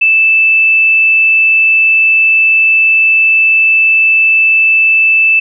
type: tone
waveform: sine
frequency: 2637 Hz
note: E7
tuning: in tune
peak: -5 dBFS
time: 0.01-5.4 s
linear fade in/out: 10 ms
effects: none